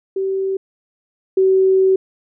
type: tone pair in turn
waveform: sine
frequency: 385.1 / 380.2 Hz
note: G4 / F#4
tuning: -31 / +47 cents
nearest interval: unison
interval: 22 cents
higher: first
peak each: -17 / -10 dBFS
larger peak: second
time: 0.16-0.57 / 1.37-1.96 s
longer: second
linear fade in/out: 5 ms
effects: none